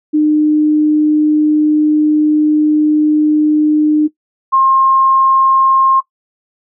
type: tone pair in turn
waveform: sine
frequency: 303.6 / 1066.1 Hz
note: D#4 / C6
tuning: -42 / +32 cents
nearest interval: octave + minor seventh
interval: 2174 cents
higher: second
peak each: -7 dBFS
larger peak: neither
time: 0.13-4.08 / 4.52-6.01 s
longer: first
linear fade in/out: 20 ms
effects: noise-tail reverb RT60 0.1 s tail -17 dB re dry